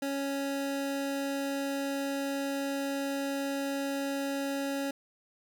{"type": "tone", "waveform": "25% pulse", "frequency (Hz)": 277.2, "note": "C#4", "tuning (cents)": 0, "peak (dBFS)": -27, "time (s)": [0.02, 4.91], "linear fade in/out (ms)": 5, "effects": []}